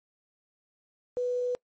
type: tone with quantisation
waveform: sine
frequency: 493.9 Hz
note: B4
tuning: in tune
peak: -26 dBFS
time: 1.17-1.55 s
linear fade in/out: 0 ms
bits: 9
effects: noise-tail reverb RT60 0.1 s tail -24 dB re dry + MP3 32 kbps